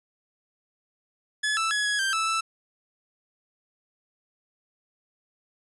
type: tone with pitch steps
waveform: sawtooth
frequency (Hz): 1708 / 1321 / 1684 / 1673 / 1576 / 1315 / 1322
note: G#6 / E6 / G#6 / G#6 / G6 / E6 / E6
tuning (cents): +48 / +3 / +24 / +12 / +9 / -5 / +5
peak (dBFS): -20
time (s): 1.43-2.41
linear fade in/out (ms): 10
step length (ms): 140
effects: resampled to 24000 Hz